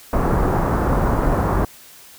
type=low-pass noise; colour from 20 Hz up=pink; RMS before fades=-18 dBFS; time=0.13-1.65 s; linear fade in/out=2 ms; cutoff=1300 Hz; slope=24 dB/octave; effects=white hiss -44 dBFS RMS until 2.18 s